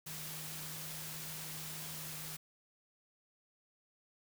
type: tone in noise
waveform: sine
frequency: 156.1 Hz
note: D#3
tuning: 6 cents sharp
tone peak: -50 dBFS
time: 0.06-2.37 s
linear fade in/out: 10 ms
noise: white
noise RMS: -45 dBFS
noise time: 0.06-2.37 s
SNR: -8 dB
effects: none